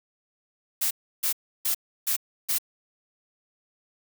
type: noise bursts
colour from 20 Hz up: blue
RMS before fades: -25 dBFS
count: 5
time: 0.81-2.585 s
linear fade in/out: 10 ms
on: 99 ms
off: 320 ms
effects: none